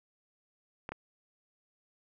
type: clicks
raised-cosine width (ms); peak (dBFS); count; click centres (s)
0.5; -23; 2; 0.891 / 0.92
effects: none